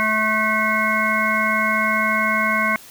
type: harmonic tone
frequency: 217 Hz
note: A3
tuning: 24 cents flat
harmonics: 1 / 3 / 5 / 7 / 9 / 10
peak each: -26 / -27 / -22 / -23 / -28 / -21 dBFS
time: 0-2.76 s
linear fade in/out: 0 ms
effects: white hiss -43 dBFS RMS until 2.9 s